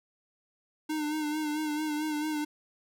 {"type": "tone with vibrato", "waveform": "square", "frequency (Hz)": 304.2, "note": "D#4", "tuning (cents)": -39, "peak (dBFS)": -30, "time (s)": [0.89, 2.45], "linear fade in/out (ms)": 10, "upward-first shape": "sine", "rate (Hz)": 4.5, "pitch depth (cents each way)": 41, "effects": []}